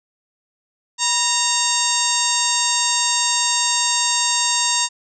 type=harmonic tone with a mistuned harmonic; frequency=925 Hz; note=A#5; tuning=14 cents flat; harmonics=1 / 2 / 3 / 4 / 5 / 6 / 7 / 8 / 9; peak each=-24 / -29 / -28 / -24 / -25 / -26 / -24 / -23 / -28 dBFS; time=0.98-4.89 s; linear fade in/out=50 ms; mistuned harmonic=1; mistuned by=+83 cents; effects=none